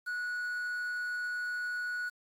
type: tone with quantisation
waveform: triangle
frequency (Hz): 1465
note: F#6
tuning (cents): -18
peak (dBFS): -31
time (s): 0.06-2.1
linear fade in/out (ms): 20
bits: 9
effects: AAC 48 kbps